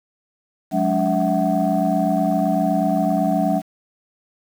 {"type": "tone cluster", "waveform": "sine", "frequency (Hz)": [179.7, 207.6, 284.9, 657, 748], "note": ["F3", "G#3", "C#4", "E5", "F#5"], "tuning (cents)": [50, 0, 48, -6, 19], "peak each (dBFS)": -22, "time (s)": [0.71, 3.62], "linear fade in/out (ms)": 50, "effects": ["tanh soft clip ceiling -8 dBFS", "7-bit"]}